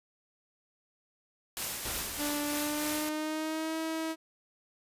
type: noise with tremolo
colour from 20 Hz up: white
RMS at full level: -34 dBFS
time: 1.57-3.09 s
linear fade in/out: 0 ms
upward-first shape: triangle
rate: 3.2 Hz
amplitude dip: 40%
type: noise with exponential decay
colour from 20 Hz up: pink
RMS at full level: -37 dBFS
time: 1.85-2.91 s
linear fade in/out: 2 ms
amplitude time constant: 230 ms
type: tone with pitch glide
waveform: sawtooth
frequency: 293.1 to 321.5 Hz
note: D4 to E4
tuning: -3 to -43 cents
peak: -28 dBFS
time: 2.17-4.16 s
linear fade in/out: 50 ms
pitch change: +160 cents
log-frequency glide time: 2.51-3.78 s
effects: resampled to 32000 Hz